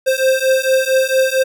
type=beating tone pair; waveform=square; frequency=523.3 / 527.7 Hz; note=C5 / C5; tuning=0 / +15 cents; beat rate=4.4 Hz; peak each=-16 dBFS; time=0.06-1.44 s; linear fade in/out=20 ms; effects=none